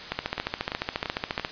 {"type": "two click trains", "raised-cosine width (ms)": 0.3, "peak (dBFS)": [-10, -13], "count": [20, 4], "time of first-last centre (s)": [[0.12, 1.449], [0.38, 1.397]], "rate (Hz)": [14.3, 2.95], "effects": ["white hiss -39 dBFS RMS until 1.51 s", "resampled to 11025 Hz"]}